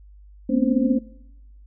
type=tone cluster; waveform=sine; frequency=223.1 / 244.1 / 258.2 / 279.9 / 521 Hz; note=A3 / B3 / C4 / C#4 / C5; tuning=+24 / -20 / -23 / +17 / -7 cents; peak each=-24 / -22 / -22 / -23 / -29 dBFS; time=0.49-0.99 s; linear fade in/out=10 ms; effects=noise-tail reverb RT60 1.0 s tail -23 dB re dry + added 50 Hz sine -44 dBFS peak until 1.66 s